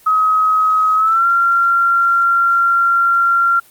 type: tone with pitch glide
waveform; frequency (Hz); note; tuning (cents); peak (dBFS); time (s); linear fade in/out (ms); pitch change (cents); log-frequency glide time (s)
sine; 1270 to 1377; D#6 to F6; +35 to -25; -10; 0.06-3.6; 10; +140; 0.96-1.26
effects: white hiss -47 dBFS RMS until 3.7 s + Opus 32 kbps